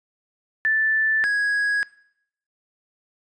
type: tone pair in turn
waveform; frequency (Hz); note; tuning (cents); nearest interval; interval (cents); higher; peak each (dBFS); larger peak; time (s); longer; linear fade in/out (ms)
sine / triangle; 1760 / 1660.4; A6 / G#6; 0 / -1; minor second; 101; first; -17; neither; 0.65-1.24 / 1.24-1.83; neither; 0
effects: noise-tail reverb RT60 0.7 s tail -21 dB re dry + resampled to 22050 Hz